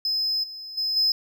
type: tone with level steps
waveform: triangle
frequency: 5100 Hz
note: D#8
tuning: 42 cents sharp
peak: -21 / -34 / -22 / -17 dBFS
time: 0.05-1.12 s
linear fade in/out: 2 ms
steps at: 0.43 / 0.77 / 0.96 s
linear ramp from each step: 10 ms
effects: none